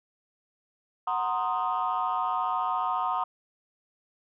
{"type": "chord", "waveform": "sine", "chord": "C half-diminished seventh", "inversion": "second", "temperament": "equal", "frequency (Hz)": [740, 932.3, 1046.5, 1244.5], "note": ["Gb5", "Bb5", "C6", "Eb6"], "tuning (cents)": [0, 0, 0, 0], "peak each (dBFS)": -30, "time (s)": [1.07, 3.24], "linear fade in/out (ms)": 5, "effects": ["tanh soft clip ceiling -19 dBFS"]}